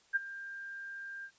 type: tone with ADSR envelope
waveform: sine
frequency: 1594 Hz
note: G6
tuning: 28 cents sharp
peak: -24 dBFS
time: 0.13-1.31 s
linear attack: 28 ms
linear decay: 21 ms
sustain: -17 dB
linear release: 70 ms
effects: white hiss -66 dBFS RMS until 1.38 s + resampled to 16000 Hz